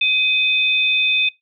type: tone pair together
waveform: sine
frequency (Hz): 2520 / 3564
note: D#7 / A7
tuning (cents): +21 / +22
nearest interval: tritone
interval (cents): 601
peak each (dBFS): -15 / -19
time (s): 0.01-1.29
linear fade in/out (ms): 5
effects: noise-tail reverb RT60 0.2 s tail -23 dB re dry